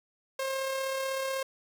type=tone with amplitude modulation; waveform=sawtooth; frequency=534 Hz; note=C5; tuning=35 cents sharp; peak=-25 dBFS; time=0.39-1.43 s; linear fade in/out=5 ms; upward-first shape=sine; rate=36.1 Hz; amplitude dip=30%; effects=none